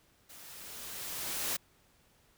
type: noise with level ramp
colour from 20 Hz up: white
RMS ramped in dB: -52 to -33 dBFS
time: 0.29-1.57 s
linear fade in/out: 10 ms
effects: pink hiss -67 dBFS RMS until 2.37 s